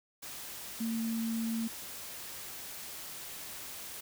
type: tone in noise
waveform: sine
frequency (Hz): 227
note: A#3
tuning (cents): -46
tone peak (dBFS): -31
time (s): 0.8-1.68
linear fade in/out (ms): 10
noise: white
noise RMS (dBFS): -44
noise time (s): 0.22-4.01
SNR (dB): +10
effects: none